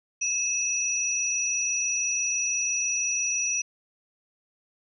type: tone pair together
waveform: sine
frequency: 2600 / 5837 Hz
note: E7 / F#8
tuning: -24 / -24 cents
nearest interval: octave + major second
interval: 1400 cents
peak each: -30 / -25 dBFS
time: 0.21-3.62 s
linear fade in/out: 10 ms
effects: none